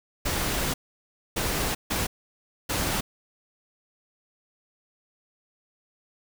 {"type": "noise bursts at uneven times", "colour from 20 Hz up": "pink", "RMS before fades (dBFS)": -27, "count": 4, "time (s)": [[0.25, 0.74], [1.36, 1.75], [1.9, 2.07], [2.69, 3.01]], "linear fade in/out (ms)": 10, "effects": []}